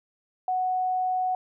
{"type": "tone", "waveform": "sine", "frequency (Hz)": 740, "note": "F#5", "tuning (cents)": 0, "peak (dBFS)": -23, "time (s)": [0.48, 1.35], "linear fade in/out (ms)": 2, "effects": []}